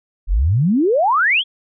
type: exponential sweep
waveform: sine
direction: up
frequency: 38.41 to 3443 Hz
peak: -12 dBFS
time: 0.27-1.44 s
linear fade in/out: 50 ms
effects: none

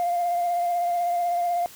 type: tone with vibrato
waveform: sine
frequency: 699 Hz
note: F5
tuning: 1 cent sharp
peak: -20 dBFS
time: 0-1.66 s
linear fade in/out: 0 ms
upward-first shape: triangle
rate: 16 Hz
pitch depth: 28 cents each way
effects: tanh soft clip ceiling -18 dBFS + white hiss -46 dBFS RMS until 1.75 s

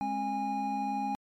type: tone cluster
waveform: triangle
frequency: 207.4 / 269 / 820 Hz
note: G#3 / C4 / G#5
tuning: -2 / +48 / -22 cents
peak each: -35 / -35 / -29 dBFS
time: 0.01-1.15 s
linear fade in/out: 0 ms
effects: MP3 96 kbps

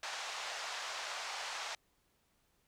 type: band-pass noise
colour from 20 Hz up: pink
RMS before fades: -42 dBFS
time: 0.03-1.75 s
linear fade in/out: 2 ms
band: 680 to 6700 Hz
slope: 24 dB/octave
effects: pink hiss -75 dBFS RMS until 2.67 s

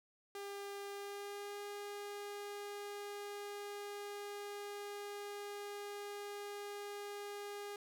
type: tone with pitch glide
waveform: sawtooth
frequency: 401.3 to 408.3 Hz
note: G4 to G#4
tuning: +41 to -29 cents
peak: -40 dBFS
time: 0.35-7.76 s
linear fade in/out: 2 ms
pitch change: +30 cents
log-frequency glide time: 0.91-1.62 s
effects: none

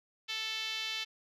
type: tone with band-pass filter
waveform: 5% pulse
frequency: 440 Hz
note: A4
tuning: in tune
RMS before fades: -37 dBFS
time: 0.28-1.05 s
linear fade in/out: 20 ms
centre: 3200 Hz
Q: 1.7
effects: none

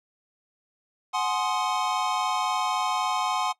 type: chord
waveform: square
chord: Ab dominant seventh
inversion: third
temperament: equal with one note detuned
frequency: 740 / 843.7 / 1046.5 / 1244.5 Hz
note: Gb5 / Ab5 / C6 / Eb6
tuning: 0 / +27 / 0 / 0 cents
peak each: -30 / -31 / -29 / -34 dBFS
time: 1.13-3.53 s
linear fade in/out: 20 ms
effects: noise-tail reverb RT60 0.1 s tail -19 dB re dry + low-pass 7000 Hz 12 dB/octave

